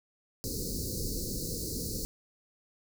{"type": "band-stop noise", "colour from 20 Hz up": "pink", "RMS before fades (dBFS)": -35, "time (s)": [0.44, 2.05], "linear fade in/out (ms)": 0, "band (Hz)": [520, 4200], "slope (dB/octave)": 96, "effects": []}